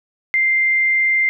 sine tone, 2093 Hz, C7, in tune, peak -13 dBFS, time 0.34-1.29 s, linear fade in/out 0 ms, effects none

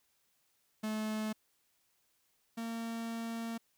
45% pulse tone pair in turn, 216.2 / 229.1 Hz, A3 / A#3, -30 / -30 cents, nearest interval minor second, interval 100 cents, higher second, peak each -34 / -37 dBFS, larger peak first, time 0.83-1.33 / 2.57-3.58 s, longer second, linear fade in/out 10 ms, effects white hiss -75 dBFS RMS until 3.77 s

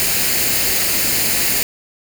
white noise with comb filter, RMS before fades -17 dBFS, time 0-1.63 s, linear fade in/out 0 ms, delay 0.43 ms, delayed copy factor +0.5, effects none

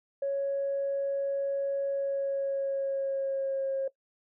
sine tone with pitch glide, 554.4 to 539.9 Hz, C#5 to C#5, 0 to -46 cents, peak -26 dBFS, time 0.22-3.88 s, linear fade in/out 5 ms, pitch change -46 cents, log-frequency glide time 1.9-3.73 s, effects noise-tail reverb RT60 0.1 s tail -20 dB re dry + tanh soft clip ceiling -23 dBFS

